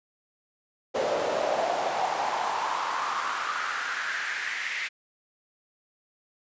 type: noise with high-pass filter sweep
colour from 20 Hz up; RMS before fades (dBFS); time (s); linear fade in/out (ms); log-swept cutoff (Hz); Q
brown; -29; 0.94-4.89; 20; 510 to 2100; 4.2
effects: resampled to 16000 Hz